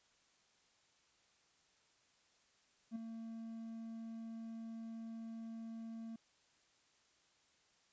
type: tone with ADSR envelope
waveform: triangle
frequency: 226.3 Hz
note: A3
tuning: 49 cents sharp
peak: -36 dBFS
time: 2.91-6.16 s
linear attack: 46 ms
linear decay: 9 ms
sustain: -7 dB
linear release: 4 ms
effects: white hiss -73 dBFS RMS until 7.92 s + resampled to 16000 Hz